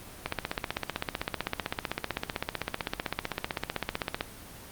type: click train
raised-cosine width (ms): 0.3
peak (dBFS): -12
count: 63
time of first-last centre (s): 0.26-4.209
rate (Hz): 15.7
effects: pink hiss -46 dBFS RMS until 4.71 s + Opus 24 kbps